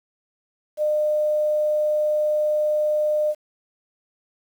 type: tone with quantisation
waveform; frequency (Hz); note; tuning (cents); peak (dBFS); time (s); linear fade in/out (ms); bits
sine; 605; D#5; -49; -18; 0.77-3.35; 50; 8
effects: none